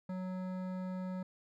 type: tone with hard clipping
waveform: sine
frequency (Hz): 185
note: F#3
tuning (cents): 0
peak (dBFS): -39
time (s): 0.09-1.23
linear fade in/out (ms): 5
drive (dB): 14
effects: none